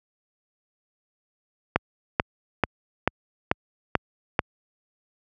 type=click train; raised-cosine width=0.5 ms; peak=-3 dBFS; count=7; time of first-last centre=1.76-4.392 s; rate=2.28 Hz; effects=high-pass 60 Hz 12 dB/octave